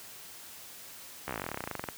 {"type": "slowing click train", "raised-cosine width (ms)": 0.5, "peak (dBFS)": -19, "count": 23, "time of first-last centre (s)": [1.28, 1.887], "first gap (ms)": 14, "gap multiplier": 1.06, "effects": ["white hiss -48 dBFS RMS until 1.97 s", "high-pass 60 Hz 12 dB/octave"]}